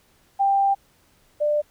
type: tone pair in turn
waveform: sine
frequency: 790 / 594.7 Hz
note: G5 / D5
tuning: +13 / +22 cents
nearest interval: perfect fourth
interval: 491 cents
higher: first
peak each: -16 / -18 dBFS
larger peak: first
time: 0.39-0.75 / 1.4-1.62 s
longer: first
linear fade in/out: 20 ms
effects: pink hiss -60 dBFS RMS until 1.7 s